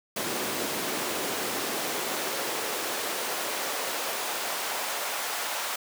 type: noise with high-pass filter sweep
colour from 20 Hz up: pink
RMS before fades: -31 dBFS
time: 0.16-5.76 s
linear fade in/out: 5 ms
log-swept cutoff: 260 to 800 Hz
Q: 1.1
effects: none